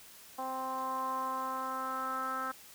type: tone with low-pass filter sweep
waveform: 10% pulse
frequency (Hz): 261.6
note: C4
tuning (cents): 0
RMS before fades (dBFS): -36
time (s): 0.38-2.52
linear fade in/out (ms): 10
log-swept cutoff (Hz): 910 to 1400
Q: 6.1
effects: white hiss -54 dBFS RMS until 2.74 s